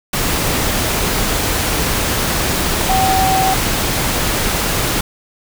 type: tone in noise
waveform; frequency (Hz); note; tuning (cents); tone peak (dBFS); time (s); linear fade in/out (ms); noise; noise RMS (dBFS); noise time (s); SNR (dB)
sine; 762; G5; -49; -13; 2.89-3.54; 5; pink; -17; 0.13-5.01; +1
effects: none